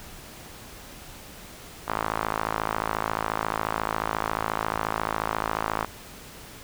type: tone with band-pass filter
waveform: sawtooth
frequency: 54.2 Hz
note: A1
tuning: 25 cents flat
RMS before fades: -29 dBFS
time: 1.87-5.86 s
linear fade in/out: 20 ms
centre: 1100 Hz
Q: 2.1
effects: pink hiss -44 dBFS RMS until 6.63 s